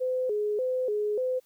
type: tone with vibrato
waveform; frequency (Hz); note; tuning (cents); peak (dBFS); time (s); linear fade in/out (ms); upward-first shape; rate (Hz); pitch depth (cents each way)
sine; 462.4; A#4; -14; -25; 0-1.4; 20; square; 1.7; 170
effects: white hiss -67 dBFS RMS until 1.45 s